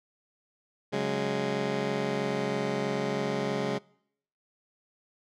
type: chord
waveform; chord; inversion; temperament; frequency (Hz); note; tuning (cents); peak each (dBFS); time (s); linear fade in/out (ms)
15% pulse; C# suspended fourth; none; just; 138.59 / 184.79 / 207.9; C#3 / F#3 / G#3; 0 / -2 / +2; -27 / -28 / -25; 0.92-3.79; 20
effects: noise-tail reverb RT60 0.7 s tail -25 dB re dry + low-pass 5000 Hz 12 dB/octave